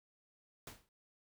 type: noise with exponential decay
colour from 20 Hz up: pink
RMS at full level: -45 dBFS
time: 0.67-0.89 s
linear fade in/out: 2 ms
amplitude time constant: 47 ms
effects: none